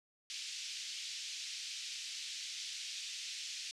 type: band-pass noise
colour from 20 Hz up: white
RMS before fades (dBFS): -44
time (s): 0.3-3.71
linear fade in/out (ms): 0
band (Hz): 2500 to 6200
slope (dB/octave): 24
effects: low-pass 11000 Hz 12 dB/octave